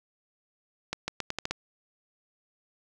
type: accelerating click train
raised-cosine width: 0.2 ms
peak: -13 dBFS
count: 7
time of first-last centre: 0.93-1.51 s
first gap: 150 ms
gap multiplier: 0.82
effects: none